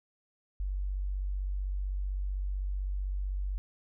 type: tone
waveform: sine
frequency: 47.87 Hz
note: G1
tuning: 40 cents flat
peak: -30 dBFS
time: 0.6-3.58 s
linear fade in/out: 0 ms
effects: none